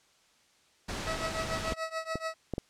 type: noise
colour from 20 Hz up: pink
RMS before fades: -36 dBFS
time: 0.88-1.74 s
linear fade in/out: 10 ms
type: tone with tremolo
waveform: 20% pulse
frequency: 646 Hz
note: E5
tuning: 35 cents flat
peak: -25 dBFS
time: 1.07-2.34 s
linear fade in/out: 0 ms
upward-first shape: triangle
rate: 6.9 Hz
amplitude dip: 95%
type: clicks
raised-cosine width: 2 ms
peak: -19 dBFS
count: 4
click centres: 1.722 / 2.156 / 2.537 / 2.581 s
effects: white hiss -65 dBFS RMS until 2.69 s + low-pass 7000 Hz 12 dB/octave